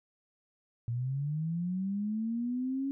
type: linear sweep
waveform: sine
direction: up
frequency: 115 to 277.2 Hz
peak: -30 dBFS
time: 0.88-2.91 s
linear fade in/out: 0 ms
effects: none